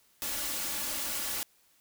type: noise with comb filter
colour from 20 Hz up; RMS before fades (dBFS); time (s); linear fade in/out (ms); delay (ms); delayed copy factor
white; -34; 0.22-1.43; 0; 3.5; +0.65
effects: white hiss -66 dBFS RMS until 1.8 s